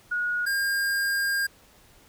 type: tone pair in turn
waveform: sine / square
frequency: 1449 / 1610.1 Hz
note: F#6 / G6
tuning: -37 / +46 cents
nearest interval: major second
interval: 183 cents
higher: second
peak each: -24 dBFS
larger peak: neither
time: 0.11-0.46 / 0.46-1.47 s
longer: second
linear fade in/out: 10 ms
effects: pink hiss -56 dBFS RMS until 2.08 s